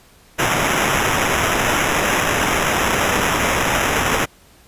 violet noise with sample-and-hold, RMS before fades -18 dBFS, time 0.38-4.26 s, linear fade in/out 20 ms, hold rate 4410 Hz, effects pink hiss -50 dBFS RMS until 4.67 s + resampled to 32000 Hz

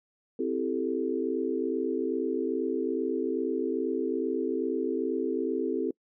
sine chord, A minor seventh, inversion first, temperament equal, 261.6 / 329.6 / 392 / 440 Hz, C4 / E4 / G4 / A4, 0 / 0 / 0 / 0 cents, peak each -32 dBFS, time 0.39-5.91 s, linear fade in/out 5 ms, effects noise-tail reverb RT60 0.1 s tail -25 dB re dry

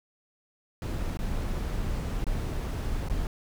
brown noise with dropouts, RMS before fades -30 dBFS, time 0.82-3.27 s, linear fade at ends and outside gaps 1 ms, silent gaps 1.172-1.19 / 2.243-2.267 / 3.086-3.098 s, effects none

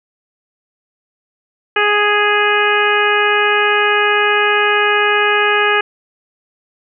harmonic tone, 415.3 Hz, G#4, in tune, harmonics 1 / 2 / 3 / 4 / 5 / 6 / 7, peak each -17 / -20 / -18 / -16 / -22 / -19 / -22 dBFS, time 1.76-5.81 s, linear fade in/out 5 ms, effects none

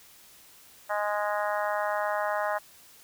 harmonic tone, 207.7 Hz, G#3, in tune, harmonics 3 / 4 / 5 / 6 / 7 / 8 / 9, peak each -30 / -32 / -34 / -36 / -37 / -38 / -39 dBFS, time 0.89-2.59 s, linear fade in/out 20 ms, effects white hiss -54 dBFS RMS until 3.03 s

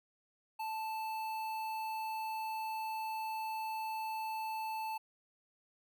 square tone with notch filter, 880 Hz, A5, in tune, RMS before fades -39 dBFS, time 0.59-4.98 s, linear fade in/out 10 ms, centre 6800 Hz, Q 0.81, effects none

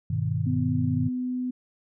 sine chord, G augmented, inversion none, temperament equal with one note detuned, 100.58 / 123.47 / 155.56 Hz, G2 / B2 / D#3, +45 / 0 / 0 cents, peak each -28 dBFS, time 0.1-1.09 s, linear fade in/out 5 ms
sine tone, 251.3 Hz, B3, 30 cents sharp, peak -26 dBFS, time 0.46-1.51 s, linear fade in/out 10 ms
effects none

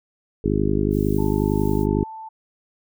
harmonic tone, 51 Hz, G#1, 31 cents flat, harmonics 1 / 2 / 3 / 4 / 5 / 6 / 7 / 8, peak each -26 / -26 / -26 / -26 / -26 / -26 / -26 / -26 dBFS, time 0.44-2.04 s, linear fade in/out 5 ms
violet noise, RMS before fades -43 dBFS, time 0.9-1.87 s, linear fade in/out 50 ms
sine tone, 883 Hz, A5, 6 cents sharp, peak -33 dBFS, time 1.18-2.29 s, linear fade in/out 10 ms
effects none

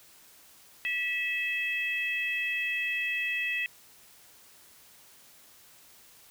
harmonic tone, 650 Hz, E5, 24 cents flat, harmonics 3 / 4 / 5, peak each -32 / -30 / -41 dBFS, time 0.85-3.66 s, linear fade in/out 0 ms, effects white hiss -56 dBFS RMS until 6.3 s

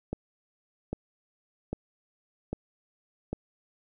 click train, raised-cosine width 2 ms, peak -18 dBFS, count 5, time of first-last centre 0.13-3.33 s, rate 1.25 Hz, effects none

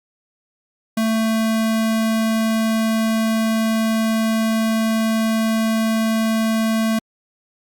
square tone, 222.4 Hz, A3, 19 cents sharp, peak -17 dBFS, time 0.97-6.99 s, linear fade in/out 5 ms, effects Opus 48 kbps

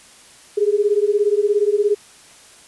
sine beating tone pair, 404.6 / 421.6 Hz, G#4 / G#4, -45 / +26 cents, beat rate 17 Hz, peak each -17 dBFS, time 0.57-1.95 s, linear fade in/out 10 ms, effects white hiss -46 dBFS RMS until 2.67 s + resampled to 24000 Hz

